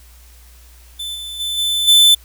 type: tone with level steps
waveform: 45% pulse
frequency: 3520 Hz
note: A7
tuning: in tune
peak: -24 / -27 / -20 / -16 / -7 dBFS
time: 0.99-2.15 s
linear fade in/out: 10 ms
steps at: 1.14 / 1.39 / 1.57 / 1.87 s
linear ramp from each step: 20 ms
effects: added 60 Hz sine -42 dBFS peak until 2.24 s + white hiss -49 dBFS RMS until 2.24 s